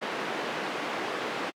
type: band-pass noise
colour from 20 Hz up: pink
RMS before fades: -33 dBFS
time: 0.01-1.51 s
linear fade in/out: 20 ms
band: 310 to 2500 Hz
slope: 12 dB/octave
effects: high-pass 150 Hz 12 dB/octave + AAC 64 kbps